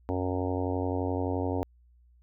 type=harmonic tone; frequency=91.6 Hz; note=F#2; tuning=17 cents flat; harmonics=1 / 3 / 4 / 5 / 6 / 7 / 8 / 9 / 10; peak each=-32 / -32 / -37 / -35 / -39 / -40 / -40 / -42 / -42 dBFS; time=0.09-1.63 s; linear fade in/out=0 ms; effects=added 60 Hz sine -57 dBFS peak until 2.22 s